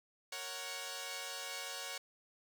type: chord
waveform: 5% pulse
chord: F# major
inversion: first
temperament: equal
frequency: 466.2 / 554.4 / 740 Hz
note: A#4 / C#5 / F#5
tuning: 0 / 0 / 0 cents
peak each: -37 / -33 / -34 dBFS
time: 0.32-1.98 s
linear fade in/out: 5 ms
effects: none